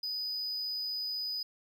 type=tone; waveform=triangle; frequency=4978 Hz; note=D#8; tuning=in tune; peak=-32 dBFS; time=0.03-1.43 s; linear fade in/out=5 ms; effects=none